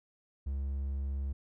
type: tone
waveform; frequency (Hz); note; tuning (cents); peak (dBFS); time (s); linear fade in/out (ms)
triangle; 68.7; C#2; -15; -30; 0.46-1.33; 10
effects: none